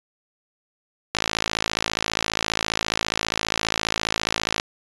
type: click train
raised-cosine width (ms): 0.2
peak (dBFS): -3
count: 190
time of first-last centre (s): 1.15-4.599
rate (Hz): 54.8
effects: resampled to 22050 Hz